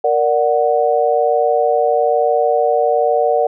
sine chord, Bb augmented, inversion none, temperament equal, 466.2 / 587.3 / 740 Hz, Bb4 / D5 / F#5, 0 / 0 / 0 cents, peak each -16 dBFS, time 0.04-3.47 s, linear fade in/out 5 ms, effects none

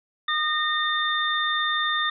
sine tone cluster, 1224 / 1839 / 3608 Hz, D#6 / A#6 / A7, -29 / -24 / +43 cents, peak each -26 dBFS, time 0.28-2.1 s, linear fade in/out 5 ms, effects none

